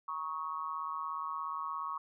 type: tone with amplitude modulation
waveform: sine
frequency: 1108.7 Hz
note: C#6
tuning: in tune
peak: -31 dBFS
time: 0.08-1.98 s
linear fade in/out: 5 ms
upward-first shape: sine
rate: 157 Hz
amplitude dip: 95%
effects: none